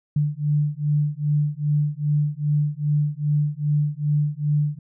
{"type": "beating tone pair", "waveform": "sine", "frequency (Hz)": [146.83, 149.33], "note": ["D3", "D3"], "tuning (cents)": [0, 29], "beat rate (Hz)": 2.5, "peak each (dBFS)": -22, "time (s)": [0.16, 4.79], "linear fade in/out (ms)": 5, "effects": []}